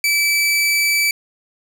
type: tone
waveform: sawtooth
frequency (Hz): 2310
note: D7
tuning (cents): -29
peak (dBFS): -11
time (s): 0.04-1.11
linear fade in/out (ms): 2
effects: none